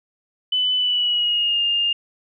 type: tone with pitch glide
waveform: sine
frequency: 3002 to 2817 Hz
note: F#7 to F7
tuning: +24 to +14 cents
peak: -17 dBFS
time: 0.52-1.93 s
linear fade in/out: 5 ms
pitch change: -110 cents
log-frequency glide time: 0.75-1.62 s
effects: none